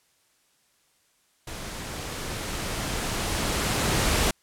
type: noise with level ramp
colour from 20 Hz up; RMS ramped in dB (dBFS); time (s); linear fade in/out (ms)
pink; -37 to -22; 1.47-4.31; 5
effects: white hiss -66 dBFS RMS until 4.42 s + low-pass 11000 Hz 12 dB/octave